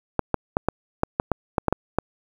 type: clicks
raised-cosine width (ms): 1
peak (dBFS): -5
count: 11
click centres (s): 0.193 / 0.343 / 0.569 / 0.686 / 1.034 / 1.199 / 1.317 / 1.582 / 1.683 / 1.726 / 1.986
effects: 7-bit